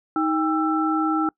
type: tone cluster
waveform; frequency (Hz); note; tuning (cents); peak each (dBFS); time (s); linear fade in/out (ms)
sine; 315.3 / 798 / 1331; D#4 / G5 / E6; +23 / +31 / +16; -21 / -27 / -24; 0.16-1.29; 2
effects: noise-tail reverb RT60 0.1 s tail -25 dB re dry